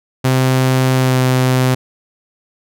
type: tone with pitch glide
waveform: sawtooth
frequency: 130 to 128.43 Hz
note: C3 to C3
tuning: -11 to -32 cents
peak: -7 dBFS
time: 0.24-1.75 s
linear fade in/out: 10 ms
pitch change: -21 cents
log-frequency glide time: 0.96-1.21 s
effects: none